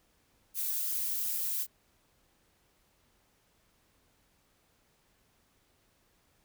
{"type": "noise with flanger", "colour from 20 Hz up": "violet", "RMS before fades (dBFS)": -33, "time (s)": [0.54, 1.67], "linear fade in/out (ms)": 50, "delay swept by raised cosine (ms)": [0.6, 6.4], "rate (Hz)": 2.8, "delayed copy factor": 0.75, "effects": ["pink hiss -70 dBFS RMS until 6.44 s"]}